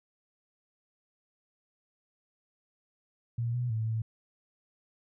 sine tone with pitch steps, 117.6 / 122.8 / 110.9 / 111.8 Hz, A#2 / B2 / A2 / A2, +16 / -9 / +14 / +28 cents, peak -28 dBFS, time 3.38-4.02 s, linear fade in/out 5 ms, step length 160 ms, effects none

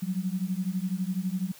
sine beating tone pair, 180 / 192 Hz, F#3 / G3, -47 / -36 cents, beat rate 12 Hz, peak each -30 dBFS, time 0.02-1.52 s, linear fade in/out 10 ms, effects white hiss -51 dBFS RMS until 1.59 s

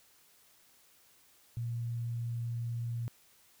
sine tone, 117.7 Hz, A#2, 17 cents sharp, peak -33 dBFS, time 1.57-3.08 s, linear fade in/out 0 ms, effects white hiss -64 dBFS RMS until 3.6 s

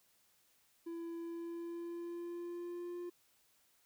triangle tone with pitch glide, 335.6 to 351.1 Hz, E4 to F4, +31 to +9 cents, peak -39 dBFS, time 0.86-3.1 s, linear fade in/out 10 ms, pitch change +78 cents, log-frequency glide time 1.17-2.98 s, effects white hiss -72 dBFS RMS until 3.85 s

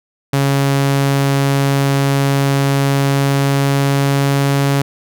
sawtooth tone with pitch glide, 138.59 to 139.55 Hz, C#3 to C#3, 0 to +12 cents, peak -8 dBFS, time 0.33-4.82 s, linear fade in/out 5 ms, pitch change +12 cents, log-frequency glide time 2.95-4.67 s, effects none

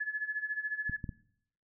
sine tone with tremolo, 1712 Hz, A6, 48 cents flat, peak -29 dBFS, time 0-0.97 s, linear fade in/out 10 ms, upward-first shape sine, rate 14 Hz, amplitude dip 80%
clicks, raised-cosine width 5 ms, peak -25 dBFS, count 3, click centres 0.896 / 1.042 / 1.092 s
effects noise-tail reverb RT60 0.7 s tail -20 dB re dry

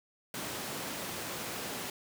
pink high-pass noise, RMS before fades -39 dBFS, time 0.34-1.9 s, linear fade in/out 2 ms, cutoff 170 Hz, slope 12 dB/octave, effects none

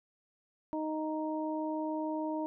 harmonic tone, 311.1 Hz, D#4, in tune, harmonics 1 / 2 / 3, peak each -34 / -38 / -39 dBFS, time 0.73-2.46 s, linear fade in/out 0 ms, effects none

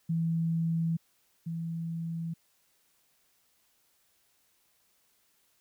sine tone pair in turn, 164.81 / 165.6 Hz, E3 / E3, 0 / +8 cents, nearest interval unison, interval 8 cents, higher second, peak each -26 / -32 dBFS, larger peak first, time 0.09-0.97 / 1.46-2.34 s, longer neither, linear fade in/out 10 ms, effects white hiss -70 dBFS RMS until 5.6 s

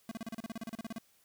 square tone bursts, 225.2 Hz, A3, 40 cents sharp, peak -38 dBFS, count 16, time 0.09-0.984 s, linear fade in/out 2 ms, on 24 ms, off 34 ms, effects white hiss -68 dBFS RMS until 1.24 s

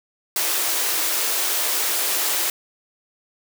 white high-pass noise, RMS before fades -22 dBFS, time 0.36-2.5 s, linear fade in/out 2 ms, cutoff 300 Hz, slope 96 dB/octave, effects none

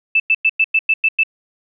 sine tone bursts, 2637 Hz, E7, in tune, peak -10 dBFS, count 8, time 0.15-1.235 s, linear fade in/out 5 ms, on 49 ms, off 99 ms, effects none

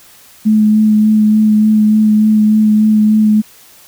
sine tone with vibrato, 214.4 Hz, A3, 45 cents flat, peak -6 dBFS, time 0.45-3.42 s, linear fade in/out 20 ms, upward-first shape sine, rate 3.4 Hz, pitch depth 14 cents each way, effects white hiss -42 dBFS RMS until 3.87 s

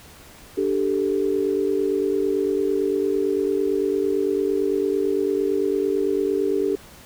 sine chord, D suspended fourth, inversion none, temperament just, 293.7 / 391.6 / 440.5 Hz, D4 / G4 / A4, 0 / -2 / +2 cents, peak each -26 / -21 / -25 dBFS, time 0.57-6.76 s, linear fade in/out 10 ms, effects pink hiss -46 dBFS RMS until 7.05 s

